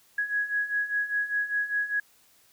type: beating tone pair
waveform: sine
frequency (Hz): 1664 / 1669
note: G#6 / G#6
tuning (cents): +3 / +8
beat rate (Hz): 5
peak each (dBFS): -31 / -27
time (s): 0.18-2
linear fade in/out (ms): 5
effects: white hiss -61 dBFS RMS until 2.52 s